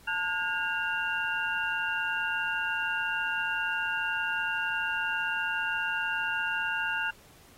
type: tone cluster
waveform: sine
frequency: 887 / 1442 / 1617 / 2771 Hz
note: A5 / F#6 / G#6 / F7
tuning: +14 / -45 / -47 / -14 cents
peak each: -36 / -31 / -33 / -34 dBFS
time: 0.07-7.11 s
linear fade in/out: 10 ms
effects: pink hiss -57 dBFS RMS until 7.57 s + AAC 48 kbps